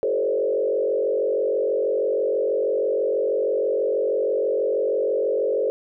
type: tone with frequency modulation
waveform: sine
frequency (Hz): 480.2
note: B4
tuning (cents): -49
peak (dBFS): -19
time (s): 0.03-5.7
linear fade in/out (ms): 0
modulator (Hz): 46.2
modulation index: 1.8
effects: none